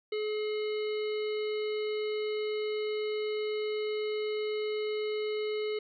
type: harmonic tone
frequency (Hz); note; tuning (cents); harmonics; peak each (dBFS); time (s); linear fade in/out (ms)
426; G#4; +44; 1 / 3 / 5 / 7 / 9 / 10; -30 / -49 / -43 / -46 / -50 / -50; 0.12-5.79; 5
effects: none